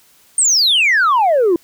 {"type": "exponential sweep", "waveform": "sine", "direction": "down", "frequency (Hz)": [8870, 325.3], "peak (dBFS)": -8, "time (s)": [0.38, 1.56], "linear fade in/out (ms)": 2, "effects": ["tanh soft clip ceiling -8 dBFS", "white hiss -51 dBFS RMS until 1.63 s"]}